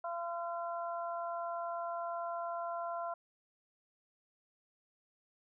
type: harmonic tone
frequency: 341.4 Hz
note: F4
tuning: 39 cents flat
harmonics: 2 / 3 / 4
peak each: -38 / -42 / -44 dBFS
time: 0.04-3.14 s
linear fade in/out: 5 ms
effects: none